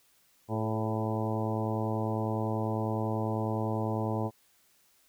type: harmonic tone with a mistuned harmonic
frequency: 110 Hz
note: A2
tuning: in tune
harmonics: 1 / 2 / 3 / 4 / 5 / 6 / 7 / 8 / 9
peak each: -32 / -35 / -37 / -38 / -39 / -40 / -40 / -41 / -42 dBFS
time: 0.48-4.31 s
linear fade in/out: 50 ms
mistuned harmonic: 4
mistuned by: -33 cents
effects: white hiss -66 dBFS RMS until 5.08 s